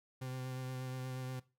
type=tone with vibrato; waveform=40% pulse; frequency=128.9 Hz; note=C3; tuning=26 cents flat; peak=-39 dBFS; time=0.21-1.4 s; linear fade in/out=10 ms; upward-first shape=sine; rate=8.4 Hz; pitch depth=17 cents each way; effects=noise-tail reverb RT60 0.3 s tail -19 dB re dry